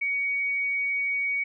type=tone; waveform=sine; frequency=2247 Hz; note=C#7; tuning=23 cents sharp; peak=-24 dBFS; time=0.01-1.44 s; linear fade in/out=10 ms; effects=none